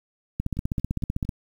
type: two click trains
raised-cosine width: 5 ms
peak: -24 / -13 dBFS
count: 4 / 15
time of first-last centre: 0.57-1.25 / 0.4-1.292 s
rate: 4.41 / 15.7 Hz
effects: 8-bit